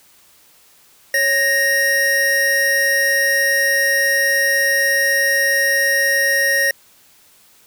square tone pair together, 554 / 1863.4 Hz, C#5 / A#6, -1 / -1 cents, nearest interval octave + major sixth, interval 2100 cents, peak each -23 / -15 dBFS, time 1.14-6.71 s, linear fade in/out 2 ms, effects white hiss -51 dBFS RMS until 7.66 s

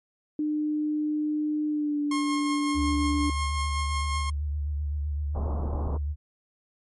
sine tone with pitch glide, 302.1 to 292.3 Hz, D4 to D4, +49 to -8 cents, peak -24 dBFS, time 0.39-3.3 s, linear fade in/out 2 ms, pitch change -57 cents, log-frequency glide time 1.68-2.01 s
sawtooth tone with tremolo, 1073 Hz, C6, 43 cents sharp, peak -24 dBFS, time 2.11-4.3 s, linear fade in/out 5 ms, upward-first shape triangle, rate 5.5 Hz, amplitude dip 40%
sine tone with vibrato, 73.42 Hz, D2, in tune, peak -26 dBFS, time 2.74-6.16 s, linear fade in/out 50 ms, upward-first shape sine, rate 7.8 Hz, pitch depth 48 cents each way
pink low-pass noise, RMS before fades -34 dBFS, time 5.34-5.98 s, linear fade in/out 20 ms, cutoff 1100 Hz, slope 48 dB/octave
effects MP3 48 kbps

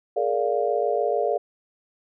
sine chord, Bb dominant seventh, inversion third, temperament just, 419.5 / 466.2 / 582.7 / 699.2 Hz, Ab4 / Bb4 / D5 / F5, +17 / 0 / -14 / +2 cents, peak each -26 dBFS, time 0.16-1.38 s, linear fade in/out 10 ms, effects none

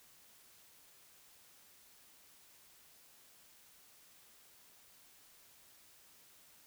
silence, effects white hiss -63 dBFS RMS until 6.66 s

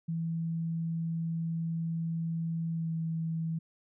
sine tone with pitch glide, 164.81 to 162.82 Hz, E3 to E3, 0 to -21 cents, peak -30 dBFS, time 0.08-3.59 s, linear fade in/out 10 ms, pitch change -21 cents, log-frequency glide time 2.73-2.91 s, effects none

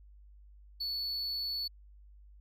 triangle tone, 4435 Hz, C#8, in tune, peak -32 dBFS, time 0.8-1.68 s, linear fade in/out 10 ms, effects added 50 Hz sine -53 dBFS peak until 2.4 s

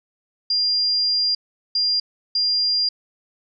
sine tone bursts at uneven times, 4800 Hz, D8, 37 cents sharp, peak -17 dBFS, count 3, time 0.5-1.35 / 1.75-2 / 2.35-2.89 s, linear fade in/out 5 ms, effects none

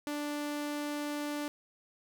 sawtooth tone, 293.7 Hz, D4, in tune, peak -30 dBFS, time 0.07-1.48 s, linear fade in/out 0 ms, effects none

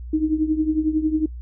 sine tone with tremolo, 311.1 Hz, D#4, in tune, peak -14 dBFS, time 0.13-1.26 s, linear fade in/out 5 ms, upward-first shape triangle, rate 11 Hz, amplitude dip 85%, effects noise-tail reverb RT60 0.1 s tail -24 dB re dry + added 60 Hz sine -31 dBFS peak until 1.41 s

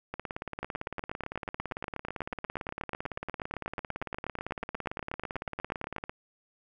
two click trains, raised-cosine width 0.5 ms, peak -19 / -20 dBFS, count 45 / 107, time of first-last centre 0.63-5.963 / 0.14-6.095 s, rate 8.25 / 17.8 Hz, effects none

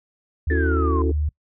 sine tone with pitch glide, 76 to 75.08 Hz, D#2 to D2, -40 to +39 cents, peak -19 dBFS, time 0.47-1.29 s, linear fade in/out 5 ms, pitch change -21 cents, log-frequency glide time 0.81-0.98 s
sine chord, F# minor seventh, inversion second, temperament just, 277.5 / 333 / 370 / 444 Hz, C#4 / E4 / F#4 / A4, +2 / +18 / 0 / +16 cents, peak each -26 dBFS, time 0.5-1.12 s, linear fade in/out 10 ms
sine exponential sweep, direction down, 1795 to 1015 Hz, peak -25 dBFS, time 0.5-1.02 s, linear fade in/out 2 ms
effects noise-tail reverb RT60 0.1 s tail -24 dB re dry + tanh soft clip ceiling -7 dBFS

